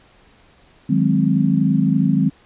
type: chord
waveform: sine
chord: Ab dominant seventh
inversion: second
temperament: equal with one note detuned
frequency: 155.56 / 184.46 / 207.7 / 261.6 Hz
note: Eb3 / Gb3 / Ab3 / C4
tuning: 0 / -5 / 0 / 0 cents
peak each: -19 dBFS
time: 0.89-2.3 s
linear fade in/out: 10 ms
effects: pink hiss -52 dBFS RMS until 2.45 s + resampled to 8000 Hz